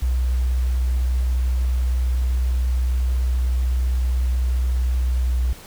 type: tone with pitch glide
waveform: sine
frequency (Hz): 62.5 to 61.89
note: B1 to B1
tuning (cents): +21 to +4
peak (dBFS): -17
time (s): 0.02-5.53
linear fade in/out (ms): 5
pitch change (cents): -17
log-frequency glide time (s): 5.12-5.41
effects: pink hiss -42 dBFS RMS until 5.66 s